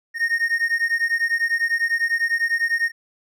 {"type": "beating tone pair", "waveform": "triangle", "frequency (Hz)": [1843, 1853], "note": ["A#6", "A#6"], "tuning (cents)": [-20, -11], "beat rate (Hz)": 10, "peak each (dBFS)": -20, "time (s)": [0.14, 2.92], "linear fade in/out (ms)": 50, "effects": []}